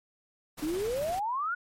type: noise with tremolo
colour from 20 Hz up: pink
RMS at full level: -40 dBFS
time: 0.57-1.2 s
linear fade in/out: 20 ms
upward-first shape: triangle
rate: 18 Hz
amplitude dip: 35%
type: exponential sweep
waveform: sine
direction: up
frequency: 290.6 to 1480 Hz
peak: -28 dBFS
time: 0.62-1.55 s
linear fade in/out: 10 ms
effects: MP3 64 kbps